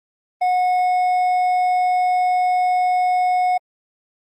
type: tone with hard clipping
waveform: triangle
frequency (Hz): 729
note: F#5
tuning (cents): -26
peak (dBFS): -16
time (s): 0.41-3.58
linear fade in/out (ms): 10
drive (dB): 7
effects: Opus 24 kbps